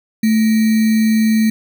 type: tone with sample-and-hold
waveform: sine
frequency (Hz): 220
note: A3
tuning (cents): 0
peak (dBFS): -10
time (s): 0.23-1.5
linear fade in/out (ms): 5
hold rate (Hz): 2100
effects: none